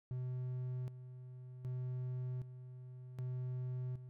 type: tone with tremolo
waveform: triangle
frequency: 126.5 Hz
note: B2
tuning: 42 cents sharp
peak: -36 dBFS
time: 0.11-4.09 s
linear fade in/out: 0 ms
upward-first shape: square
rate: 0.65 Hz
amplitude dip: 70%
effects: none